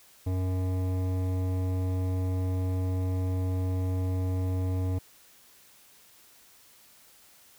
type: tone with hard clipping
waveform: triangle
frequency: 92.5 Hz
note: F#2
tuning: in tune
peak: -28 dBFS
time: 0.26-4.99 s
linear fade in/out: 10 ms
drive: 18 dB
effects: white hiss -57 dBFS RMS until 7.58 s